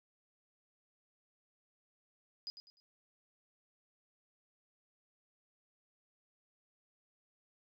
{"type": "tone with echo", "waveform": "sine", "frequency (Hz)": 4942, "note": "D#8", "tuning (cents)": -13, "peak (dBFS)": -39, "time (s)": [2.47, 2.5], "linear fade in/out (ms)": 0, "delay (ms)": 100, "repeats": 3, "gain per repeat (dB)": -10, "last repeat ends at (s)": 2.8, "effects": []}